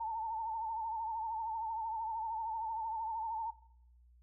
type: tone with vibrato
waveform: sine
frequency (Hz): 893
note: A5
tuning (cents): +25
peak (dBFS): -35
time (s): 0-3.51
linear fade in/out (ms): 10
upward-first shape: triangle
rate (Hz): 13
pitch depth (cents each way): 76
effects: noise-tail reverb RT60 0.7 s tail -20 dB re dry + added 60 Hz sine -60 dBFS peak until 4.22 s